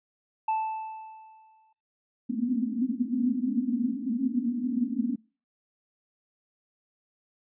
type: tone with exponential decay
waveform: triangle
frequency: 878 Hz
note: A5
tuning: 4 cents flat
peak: -21 dBFS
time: 0.48-1.73 s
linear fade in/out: 5 ms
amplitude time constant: 270 ms
type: band-pass noise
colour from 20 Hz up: white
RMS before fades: -28 dBFS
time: 2.29-5.16 s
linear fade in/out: 10 ms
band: 230 to 260 Hz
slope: 96 dB/octave
effects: noise-tail reverb RT60 0.4 s tail -26 dB re dry + resampled to 8000 Hz